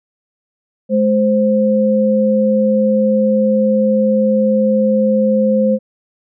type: tone pair together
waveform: sine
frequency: 211.8 / 522.4 Hz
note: G#3 / C5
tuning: +34 / -3 cents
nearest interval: octave + major third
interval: 1563 cents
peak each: -13 dBFS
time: 0.89-5.79 s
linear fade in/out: 50 ms
effects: none